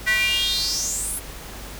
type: tone with high-pass filter sweep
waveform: square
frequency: 216.2 Hz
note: A3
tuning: 30 cents flat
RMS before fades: -23 dBFS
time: 0.06-1.2 s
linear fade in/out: 20 ms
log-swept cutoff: 1800 to 11000 Hz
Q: 6.7
effects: added 50 Hz sine -38 dBFS peak until 1.79 s + pink hiss -38 dBFS RMS until 1.79 s